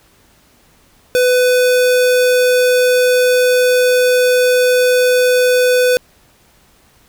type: tone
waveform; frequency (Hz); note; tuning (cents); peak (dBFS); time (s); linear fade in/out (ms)
square; 499.7; B4; +20; -10; 1.15-5.97; 0
effects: pink hiss -51 dBFS RMS until 7.08 s